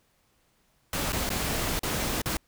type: noise with dropouts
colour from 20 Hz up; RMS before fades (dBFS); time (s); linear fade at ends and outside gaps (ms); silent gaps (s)
pink; -29; 0.93-2.37; 2; 1.123-1.129 / 1.292-1.302 / 1.793-1.832 / 2.218-2.258
effects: pink hiss -68 dBFS RMS until 2.47 s